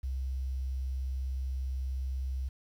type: tone with quantisation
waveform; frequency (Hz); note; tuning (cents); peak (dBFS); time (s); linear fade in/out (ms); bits
sine; 65.41; C2; 0; -31; 0.03-2.49; 10; 10
effects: none